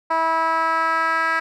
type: tone with band-pass filter sweep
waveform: 10% pulse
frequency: 325.4 Hz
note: E4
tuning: 22 cents flat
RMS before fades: -20 dBFS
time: 0.1-1.4 s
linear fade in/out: 10 ms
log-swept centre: 950 to 1600 Hz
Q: 2.3
effects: none